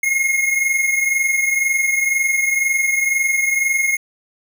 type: tone pair together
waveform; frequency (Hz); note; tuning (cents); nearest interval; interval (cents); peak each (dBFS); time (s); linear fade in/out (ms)
square; 2150 / 2172; C7 / C#7; +47 / -36; unison; 17; -17 / -23; 0.03-3.97; 5
effects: none